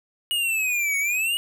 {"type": "exponential two-way sweep", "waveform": "square", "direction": "down then up", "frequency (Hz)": [2907, 2215, 2907], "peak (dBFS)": -22, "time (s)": [0.31, 1.37], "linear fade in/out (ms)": 0, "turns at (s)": 0.98, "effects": []}